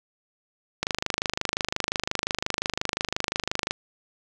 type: click train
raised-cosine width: 0.2 ms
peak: -7 dBFS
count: 75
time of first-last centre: 0.83-3.709 s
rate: 25.7 Hz
effects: none